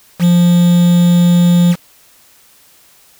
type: tone with quantisation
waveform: triangle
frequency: 174.61 Hz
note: F3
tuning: in tune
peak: -4 dBFS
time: 0.19-1.76 s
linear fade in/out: 50 ms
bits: 4
effects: white hiss -47 dBFS RMS until 3.19 s